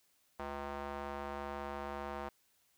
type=tone with band-pass filter; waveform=square; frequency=70.9 Hz; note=C#2; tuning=40 cents sharp; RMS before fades=-42 dBFS; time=0.39-2.29 s; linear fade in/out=5 ms; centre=900 Hz; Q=1.3; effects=white hiss -73 dBFS RMS until 2.77 s